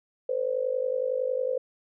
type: tone with amplitude modulation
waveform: sine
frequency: 513 Hz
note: C5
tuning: 34 cents flat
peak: -21 dBFS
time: 0.29-1.58 s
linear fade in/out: 5 ms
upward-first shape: sine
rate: 50.9 Hz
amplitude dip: 85%
effects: none